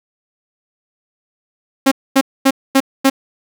sawtooth tone bursts, 269.4 Hz, C#4, 49 cents flat, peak -4 dBFS, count 5, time 1.86-3.1 s, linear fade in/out 10 ms, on 56 ms, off 240 ms, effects none

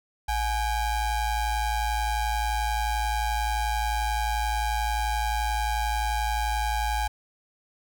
square ring-modulated tone, 393.3 Hz, G4, 6 cents sharp, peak -22 dBFS, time 0.28-7.08 s, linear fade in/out 10 ms, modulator 449 Hz, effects none

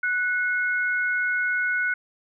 sine tone pair together, 1480 / 2163 Hz, F#6 / C#7, 0 / -43 cents, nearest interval perfect fifth, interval 657 cents, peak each -22 / -29 dBFS, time 0.03-1.94 s, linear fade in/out 5 ms, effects none

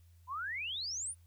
sine exponential sweep, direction up, 964 to 10100 Hz, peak -36 dBFS, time 0.27-1.15 s, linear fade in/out 50 ms, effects added 85 Hz sine -58 dBFS peak until 1.26 s + white hiss -74 dBFS RMS until 1.26 s

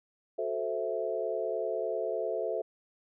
sine chord, F# half-diminished seventh, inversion none, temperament equal, 370 / 440 / 523.3 / 659.3 Hz, F#4 / A4 / C5 / E5, 0 / 0 / 0 / 0 cents, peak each -38 / -34 / -36 / -34 dBFS, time 0.38-2.62 s, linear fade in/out 10 ms, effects none

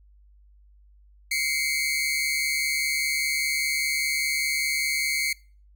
sawtooth tone pair together, 2100 / 2245 Hz, C7 / C#7, +6 / +21 cents, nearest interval minor second, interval 115 cents, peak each -23 dBFS, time 1.31-5.33 s, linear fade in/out 5 ms, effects noise-tail reverb RT60 0.4 s tail -24 dB re dry + added 50 Hz sine -52 dBFS peak until 5.75 s

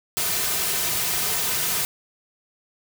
white noise with comb filter, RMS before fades -24 dBFS, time 0.17-1.85 s, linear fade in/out 0 ms, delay 3.6 ms, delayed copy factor -0.65, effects none

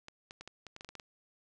clicks, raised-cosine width 0.2 ms, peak -29 dBFS, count 11, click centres 0.084 / 0.309 / 0.41 / 0.476 / 0.667 / 0.764 / 0.809 / 0.847 / 0.89 / 0.953 / 0.998 s, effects resampled to 24000 Hz

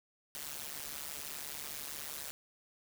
white noise with amplitude modulation, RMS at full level -39 dBFS, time 0.35-2.31 s, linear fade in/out 0 ms, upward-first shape sine, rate 146 Hz, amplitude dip 100%, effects none

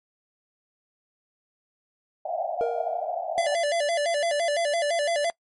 white band-pass noise, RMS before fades -29 dBFS, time 2.25-3.55 s, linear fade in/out 5 ms, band 620 to 750 Hz, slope 96 dB/octave
triangle tone with exponential decay, 469.9 Hz, A#4, 14 cents sharp, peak -20 dBFS, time 2.61-3.26 s, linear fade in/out 0 ms, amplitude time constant 140 ms
square tone with vibrato, 629 Hz, D#5, 19 cents sharp, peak -23 dBFS, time 3.38-5.3 s, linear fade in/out 0 ms, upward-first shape square, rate 5.9 Hz, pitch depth 130 cents each way
effects noise-tail reverb RT60 0.1 s tail -24 dB re dry + MP3 48 kbps

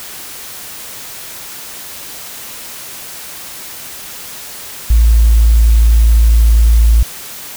triangle tone with tanh clipping, 56.1 Hz, A1, 34 cents sharp, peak -4 dBFS, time 4.9-7.03 s, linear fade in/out 5 ms, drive 2 dB, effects white hiss -29 dBFS RMS until 7.56 s

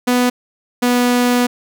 sawtooth tone pair in turn, 247.3 / 245.2 Hz, B3 / B3, +3 / -12 cents, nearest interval unison, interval 15 cents, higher first, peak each -8 dBFS, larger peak neither, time 0.07-0.3 / 0.82-1.47 s, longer second, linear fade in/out 10 ms, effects none

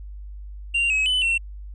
triangle tone with pitch steps, 2771 / 2559 / 3009 / 2713 Hz, F7 / D#7 / F#7 / E7, -14 / +48 / +28 / +49 cents, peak -17 dBFS, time 0.74-1.38 s, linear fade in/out 10 ms, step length 160 ms, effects added 50 Hz sine -34 dBFS peak until 1.74 s + resampled to 22050 Hz

